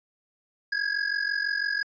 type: ring-modulated tone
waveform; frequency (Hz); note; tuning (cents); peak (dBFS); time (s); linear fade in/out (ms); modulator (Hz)
square; 1655; G#6; -6; -23; 0.72-1.83; 0; 23
effects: resampled to 16000 Hz